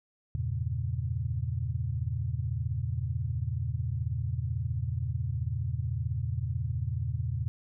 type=chord; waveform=sine; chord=E diminished seventh; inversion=none; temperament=equal; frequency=82.41 / 98 / 116.54 / 138.59 Hz; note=E2 / G2 / Bb2 / Db3; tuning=0 / 0 / 0 / 0 cents; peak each=-34 / -37 / -32 / -36 dBFS; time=0.35-7.48 s; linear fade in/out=0 ms; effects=none